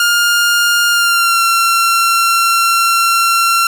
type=tone with pitch glide; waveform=sawtooth; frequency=1411 to 1362.9 Hz; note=F6 to F6; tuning=+17 to -43 cents; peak=-6 dBFS; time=0-3.67 s; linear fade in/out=2 ms; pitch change=-60 cents; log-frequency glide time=0.9-1.42 s; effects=none

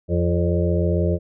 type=harmonic tone with a mistuned harmonic; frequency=86.6 Hz; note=F2; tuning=14 cents flat; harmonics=1 / 2 / 4 / 5 / 6 / 7; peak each=-20 / -23 / -26 / -27 / -28 / -28 dBFS; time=0.08-1.19 s; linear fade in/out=50 ms; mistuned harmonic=6; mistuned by=+37 cents; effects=none

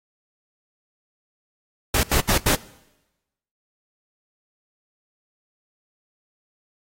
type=noise bursts; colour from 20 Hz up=pink; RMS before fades=-19 dBFS; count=4; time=1.94-2.552 s; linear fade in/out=5 ms; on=93 ms; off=80 ms; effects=noise-tail reverb RT60 1.0 s tail -21 dB re dry + AAC 48 kbps

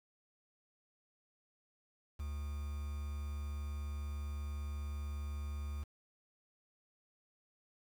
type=tone with quantisation; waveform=triangle; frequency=72.6 Hz; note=D2; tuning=19 cents flat; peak=-36 dBFS; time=2.19-5.84 s; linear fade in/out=10 ms; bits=9; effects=none

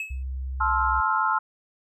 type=tone with exponential decay; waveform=triangle; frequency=2584 Hz; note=E7; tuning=35 cents flat; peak=-24 dBFS; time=0-0.23 s; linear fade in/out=2 ms; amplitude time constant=50 ms
type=tone; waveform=sine; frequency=65.41 Hz; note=C2; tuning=in tune; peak=-28 dBFS; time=0.1-1.01 s; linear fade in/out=10 ms
type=chord; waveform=sine; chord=F major seventh; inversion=first; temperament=just; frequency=873.1 / 1047.7 / 1309.6 / 1396.9 Hz; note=A5 / C6 / E6 / F6; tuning=-14 / +2 / -12 / 0 cents; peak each=-26 dBFS; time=0.6-1.39 s; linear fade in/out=10 ms
effects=none

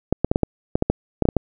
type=clicks; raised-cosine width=2 ms; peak=-3 dBFS; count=12; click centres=0.126 / 0.246 / 0.315 / 0.359 / 0.433 / 0.755 / 0.824 / 0.9 / 1.223 / 1.254 / 1.288 / 1.367 s; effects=none

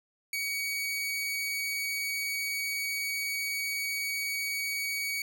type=tone; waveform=sawtooth; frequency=2254 Hz; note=C#7; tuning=28 cents sharp; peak=-27 dBFS; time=0.33-5.22 s; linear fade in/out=2 ms; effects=none

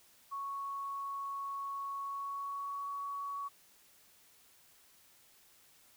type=tone with pitch glide; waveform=sine; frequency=1108.7 to 1123.5 Hz; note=C#6 to C#6; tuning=0 to +23 cents; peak=-37 dBFS; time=0.31-3.49 s; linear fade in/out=20 ms; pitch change=+23 cents; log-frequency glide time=1.98-2.9 s; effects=white hiss -64 dBFS RMS until 5.96 s

